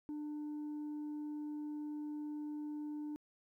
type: tone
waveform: sine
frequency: 298.5 Hz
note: D4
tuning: 28 cents sharp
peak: -37 dBFS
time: 0.09-3.16 s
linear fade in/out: 0 ms
effects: tanh soft clip ceiling -39 dBFS + 13-bit